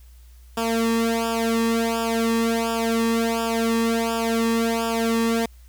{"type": "tone with flanger", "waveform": "sawtooth", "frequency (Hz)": 228.5, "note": "A#3", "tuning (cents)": -34, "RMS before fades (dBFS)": -22, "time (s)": [0.57, 5.46], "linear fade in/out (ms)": 5, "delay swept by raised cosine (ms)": [0.48, 1.38], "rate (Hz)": 1.4, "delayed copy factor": -0.95, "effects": ["added 60 Hz sine -44 dBFS peak until 5.68 s", "white hiss -59 dBFS RMS until 5.68 s"]}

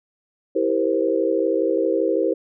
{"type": "chord", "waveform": "sine", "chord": "C dominant seventh", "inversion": "first", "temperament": "just", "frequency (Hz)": [327, 392.4, 470.9, 523.3], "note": ["E4", "G4", "Bb4", "C5"], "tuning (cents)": [-14, 2, 18, 0], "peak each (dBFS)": -23, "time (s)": [0.55, 2.34], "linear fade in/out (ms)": 10, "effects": []}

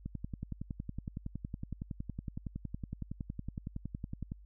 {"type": "click train", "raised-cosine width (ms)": 5, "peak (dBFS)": -26, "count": 47, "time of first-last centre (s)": [0.06, 4.319], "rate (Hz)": 10.8, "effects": ["added 50 Hz sine -52 dBFS peak until 4.45 s"]}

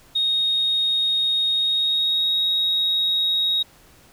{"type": "tone with pitch glide", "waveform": "sine", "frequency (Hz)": [3729, 3777], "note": ["A#7", "A#7"], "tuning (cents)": [0, 22], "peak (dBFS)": -17, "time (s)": [0.15, 3.63], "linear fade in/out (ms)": 10, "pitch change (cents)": 22, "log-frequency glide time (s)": [1.5, 2.4], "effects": ["tanh soft clip ceiling -13 dBFS", "pink hiss -52 dBFS RMS until 4.12 s"]}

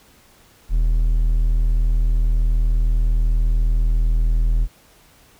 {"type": "tone", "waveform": "triangle", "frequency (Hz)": 40.05, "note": "E1", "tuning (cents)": -49, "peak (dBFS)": -12, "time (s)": [0.69, 4.68], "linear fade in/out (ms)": 50, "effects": ["pink hiss -52 dBFS RMS until 5.39 s"]}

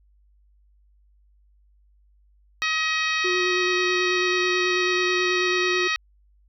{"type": "harmonic tone", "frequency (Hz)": 633, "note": "D#5", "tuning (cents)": 30, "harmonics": [2, 3, 4, 5, 6, 7, 8, 9], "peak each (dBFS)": [-29, -26, -26, -35, -31, -34, -41, -37], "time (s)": [2.62, 5.96], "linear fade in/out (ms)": 0}
{"type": "tone with vibrato", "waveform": "triangle", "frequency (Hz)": 362.2, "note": "F#4", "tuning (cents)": -37, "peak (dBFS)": -22, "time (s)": [3.24, 5.88], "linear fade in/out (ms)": 10, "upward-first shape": "square", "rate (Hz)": 9.2, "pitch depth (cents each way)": 14}
{"effects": ["added 50 Hz sine -56 dBFS peak until 6.48 s"]}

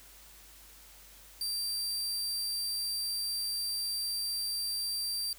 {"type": "tone", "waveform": "sawtooth", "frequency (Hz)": 4699, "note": "D8", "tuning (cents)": 0, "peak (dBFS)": -29, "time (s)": [1.41, 5.33], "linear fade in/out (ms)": 2, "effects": ["added 50 Hz sine -59 dBFS peak until 5.38 s", "white hiss -55 dBFS RMS until 5.38 s"]}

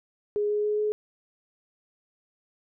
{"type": "tone with pitch steps", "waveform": "sine", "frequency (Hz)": [415.3, 417.9, 420.6, 423.3], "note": ["G#4", "G#4", "G#4", "G#4"], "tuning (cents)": [0, 11, 22, 33], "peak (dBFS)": -23, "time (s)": [0.36, 0.92], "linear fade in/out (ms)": 0, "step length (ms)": 140, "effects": []}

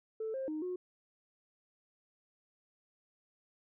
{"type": "tone with pitch steps", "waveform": "sine", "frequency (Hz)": [440.8, 531, 309, 363], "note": ["A4", "C5", "D#4", "F#4"], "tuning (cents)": [3, 25, -12, -33], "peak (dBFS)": -34, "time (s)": [0.2, 0.76], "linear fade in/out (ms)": 5, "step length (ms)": 140, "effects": ["tanh soft clip ceiling -31 dBFS"]}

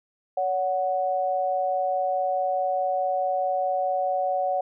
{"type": "tone pair together", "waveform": "sine", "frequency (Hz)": [564.7, 740], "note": ["C#5", "F#5"], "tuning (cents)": [32, 0], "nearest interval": "perfect fourth", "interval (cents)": 468, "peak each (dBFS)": [-26, -24], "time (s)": [0.37, 4.61], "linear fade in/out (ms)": 5, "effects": []}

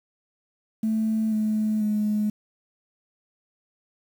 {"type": "tone with pitch steps", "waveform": "sine", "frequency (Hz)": [220, 215.5, 211], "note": ["A3", "A3", "G#3"], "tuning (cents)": [0, -36, 28], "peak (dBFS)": -20, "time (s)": [0.83, 2.3], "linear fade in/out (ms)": 5, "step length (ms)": 490, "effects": ["tanh soft clip ceiling -16 dBFS", "8-bit"]}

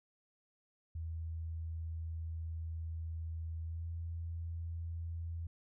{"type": "tone with pitch glide", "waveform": "sine", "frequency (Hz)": [81.5, 83.45], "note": ["E2", "E2"], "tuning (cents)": [-19, 22], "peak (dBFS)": -38, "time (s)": [0.95, 5.47], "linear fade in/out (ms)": 5, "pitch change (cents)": 41, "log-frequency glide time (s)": [3.65, 3.86], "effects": []}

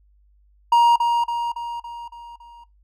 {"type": "tone with echo", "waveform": "triangle", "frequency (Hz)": 943, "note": "A#5", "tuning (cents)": 20, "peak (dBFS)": -9, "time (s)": [0.72, 0.96], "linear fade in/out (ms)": 5, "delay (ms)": 280, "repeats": 6, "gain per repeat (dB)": -5, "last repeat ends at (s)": 2.64, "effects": ["noise-tail reverb RT60 0.2 s tail -20 dB re dry", "added 50 Hz sine -54 dBFS peak until 2.83 s"]}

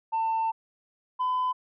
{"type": "tone pair in turn", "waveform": "sine", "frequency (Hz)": [896, 1009.6], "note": ["A5", "B5"], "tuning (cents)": [31, 38], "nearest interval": "major second", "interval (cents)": 207, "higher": "second", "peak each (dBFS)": -22, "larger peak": "neither", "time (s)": [[0.12, 0.52], [1.19, 1.53]], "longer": "first", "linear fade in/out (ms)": 20, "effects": ["tanh soft clip ceiling -22 dBFS"]}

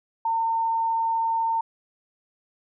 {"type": "tone", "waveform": "sine", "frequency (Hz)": 908, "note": "A#5", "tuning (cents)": -46, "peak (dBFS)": -21, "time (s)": [0.25, 1.61], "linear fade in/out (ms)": 5, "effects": []}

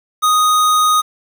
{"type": "tone", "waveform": "square", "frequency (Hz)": 1244.5, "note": "D#6", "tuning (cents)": 0, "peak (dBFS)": -11, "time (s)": [0.22, 1.02], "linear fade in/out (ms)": 20, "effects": ["7-bit"]}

